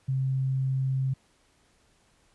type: tone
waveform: sine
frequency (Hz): 132.7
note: C3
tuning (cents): +25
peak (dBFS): -24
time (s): 0.08-1.14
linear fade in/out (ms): 10
effects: pink hiss -65 dBFS RMS until 2.34 s + resampled to 24000 Hz